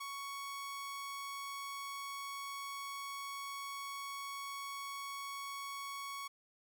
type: tone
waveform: sawtooth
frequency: 1113 Hz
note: C#6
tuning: 7 cents sharp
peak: -38 dBFS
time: 0-6.28 s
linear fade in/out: 10 ms
effects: none